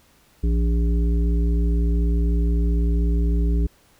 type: harmonic tone with a mistuned harmonic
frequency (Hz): 58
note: A#1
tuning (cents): -8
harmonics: 1 / 3 / 5 / 7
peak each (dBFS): -17 / -27 / -31 / -34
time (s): 0.43-3.67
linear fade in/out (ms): 10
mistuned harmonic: 3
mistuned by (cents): -29
effects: pink hiss -57 dBFS RMS until 3.99 s